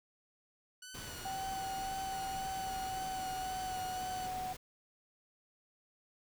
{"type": "tone with vibrato", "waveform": "10% pulse", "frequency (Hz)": 1480, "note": "F#6", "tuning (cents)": 0, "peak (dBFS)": -39, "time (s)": [0.82, 4.27], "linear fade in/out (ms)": 5, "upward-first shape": "sine", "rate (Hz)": 1.9, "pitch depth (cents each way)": 44}
{"type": "noise", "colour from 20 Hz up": "pink", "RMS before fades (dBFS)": -47, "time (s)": [0.94, 4.57], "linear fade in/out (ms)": 10}
{"type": "tone with pitch glide", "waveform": "sine", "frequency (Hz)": [770, 742.9], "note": ["G5", "F#5"], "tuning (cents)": [-31, 7], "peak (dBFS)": -37, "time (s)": [1.25, 4.53], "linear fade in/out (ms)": 5, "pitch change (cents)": -62, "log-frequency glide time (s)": [2.33, 3.96]}
{"effects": []}